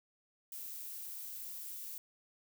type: noise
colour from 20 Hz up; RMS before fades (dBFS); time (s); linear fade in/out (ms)
violet; -45; 0.52-1.98; 2
effects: none